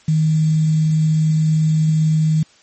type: tone with quantisation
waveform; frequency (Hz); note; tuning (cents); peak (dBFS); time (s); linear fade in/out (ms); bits
sine; 156.6; D#3; +11; -12; 0.08-2.43; 5; 6
effects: white hiss -51 dBFS RMS until 2.62 s + MP3 32 kbps